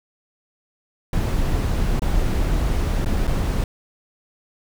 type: noise with dropouts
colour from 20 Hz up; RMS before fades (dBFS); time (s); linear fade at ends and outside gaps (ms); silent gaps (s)
brown; -20; 1.13-3.64; 2; 1.995-2.019 / 3.047-3.059 / 3.271-3.275
effects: none